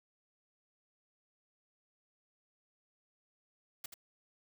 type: noise with echo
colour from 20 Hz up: white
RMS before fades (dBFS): -42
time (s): 3.84-3.86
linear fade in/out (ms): 5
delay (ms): 81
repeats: 1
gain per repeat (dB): -7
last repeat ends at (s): 3.941
effects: none